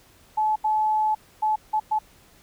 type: tone bursts at uneven times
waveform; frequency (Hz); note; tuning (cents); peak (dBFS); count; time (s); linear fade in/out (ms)
sine; 861; A5; -38; -19; 5; 0.37-0.56 / 0.64-1.15 / 1.42-1.56 / 1.73-1.8 / 1.91-1.99; 10
effects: pink hiss -55 dBFS RMS until 2.42 s